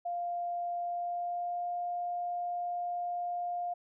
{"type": "tone with pitch glide", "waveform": "sine", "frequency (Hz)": [698.5, 704.6], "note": ["F5", "F5"], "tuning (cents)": [0, 15], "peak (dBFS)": -32, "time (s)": [0.05, 3.74], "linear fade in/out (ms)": 10, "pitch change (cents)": 15, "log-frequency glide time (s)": [0.81, 1.7], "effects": []}